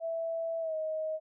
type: tone with pitch glide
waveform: sine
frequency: 659.3 to 628.8 Hz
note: E5 to D#5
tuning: 0 to +18 cents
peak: -31 dBFS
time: 0-1.2 s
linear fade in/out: 50 ms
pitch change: -82 cents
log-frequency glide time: 0.6-0.75 s
effects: none